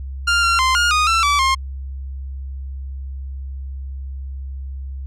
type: tone with pitch steps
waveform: sawtooth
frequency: 1398 / 1375 / 1042 / 1422 / 1237 / 1340 / 1153 / 1065 Hz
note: F6 / F6 / C6 / F6 / D#6 / E6 / D6 / C6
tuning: +1 / -27 / -7 / +31 / -10 / +28 / -32 / +30 cents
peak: -10 dBFS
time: 0.27-1.55 s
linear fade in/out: 10 ms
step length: 160 ms
effects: added 67 Hz sine -26 dBFS peak until 5.06 s + low-pass 7000 Hz 12 dB/octave